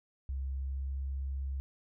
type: tone with pitch glide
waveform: sine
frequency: 67 to 67.66 Hz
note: C2 to C#2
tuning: +42 to -41 cents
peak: -33 dBFS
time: 0.29-1.6 s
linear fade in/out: 0 ms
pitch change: +17 cents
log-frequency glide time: 0.51-0.95 s
effects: none